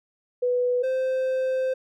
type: tone pair in turn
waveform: sine / triangle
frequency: 493.9 / 519.9 Hz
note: B4 / C5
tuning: 0 / -11 cents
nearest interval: minor second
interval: 89 cents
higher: second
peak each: -20 dBFS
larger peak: neither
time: 0.42-0.83 / 0.83-1.74 s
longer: second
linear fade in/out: 10 ms
effects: none